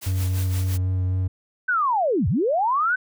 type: noise with tremolo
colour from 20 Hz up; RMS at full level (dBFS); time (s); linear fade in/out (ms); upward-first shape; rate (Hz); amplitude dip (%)
white; -35; 0.01-0.78; 20; sine; 5.8; 65
type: tone with vibrato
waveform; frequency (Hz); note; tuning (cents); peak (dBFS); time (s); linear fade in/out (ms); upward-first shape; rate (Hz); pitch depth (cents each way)
triangle; 92.5; F#2; 0; -18; 0.06-1.28; 10; sine; 3.8; 14
type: linear two-way sweep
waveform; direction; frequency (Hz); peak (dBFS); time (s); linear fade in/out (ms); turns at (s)
sine; down then up; 1544 to 72.2 to 1544; -18; 1.68-2.96; 10; 2.28
effects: none